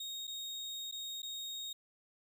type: tone with dropouts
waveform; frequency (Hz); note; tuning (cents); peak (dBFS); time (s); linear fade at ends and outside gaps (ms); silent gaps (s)
35% pulse; 3729; A#7; 0; -38; 0-1.73; 5; 0.271-0.276 / 0.914-0.923 / 1.22-1.229
effects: none